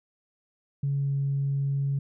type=tone with pitch glide; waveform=sine; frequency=140 to 139.03 Hz; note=C#3 to C#3; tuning=+18 to +5 cents; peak=-23 dBFS; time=0.83-1.99 s; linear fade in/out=5 ms; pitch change=-13 cents; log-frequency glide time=0.96-1.13 s; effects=tanh soft clip ceiling -19 dBFS